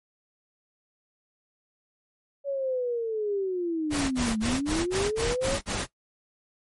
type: linear two-way sweep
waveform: sine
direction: down then up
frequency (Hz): 566 to 212.3 to 566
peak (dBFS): -25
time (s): 2.44-5.59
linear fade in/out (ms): 50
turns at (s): 4.39
type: noise bursts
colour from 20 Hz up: pink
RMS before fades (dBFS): -29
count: 8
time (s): 3.9-5.867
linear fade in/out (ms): 50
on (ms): 210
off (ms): 41
effects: noise-tail reverb RT60 0.1 s tail -17 dB re dry + MP3 48 kbps